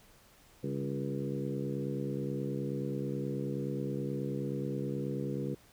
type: harmonic tone with a mistuned harmonic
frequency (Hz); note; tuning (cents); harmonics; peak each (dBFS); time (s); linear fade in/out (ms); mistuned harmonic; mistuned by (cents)
69.4; C#2; +3; 2 / 3 / 4 / 5 / 6 / 7; -37 / -39 / -40 / -41 / -42 / -42; 0.63-5.55; 10; 3; -61
effects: pink hiss -61 dBFS RMS until 5.72 s